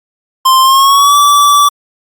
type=tone with pitch glide; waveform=square; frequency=1048 to 1156.1 Hz; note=C6 to D6; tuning=+2 to -28 cents; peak=-5 dBFS; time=0.45-1.69 s; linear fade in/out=10 ms; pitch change=+170 cents; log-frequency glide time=0.61-1.16 s; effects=Opus 48 kbps